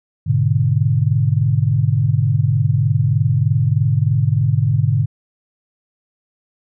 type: chord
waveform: sine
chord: G# diminished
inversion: none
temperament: equal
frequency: 103.83 / 123.47 / 146.83 Hz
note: G#2 / B2 / D3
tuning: 0 / 0 / 0 cents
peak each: -17 dBFS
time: 0.26-5.06 s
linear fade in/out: 20 ms
effects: none